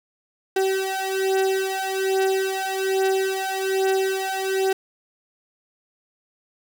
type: beating tone pair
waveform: 35% pulse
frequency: 382.6 / 383.8 Hz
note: G4 / G4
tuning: -42 / -37 cents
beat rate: 1.2 Hz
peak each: -22 dBFS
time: 0.56-4.73 s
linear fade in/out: 5 ms
effects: none